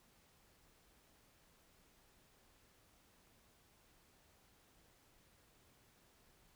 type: silence
effects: pink hiss -70 dBFS RMS until 6.55 s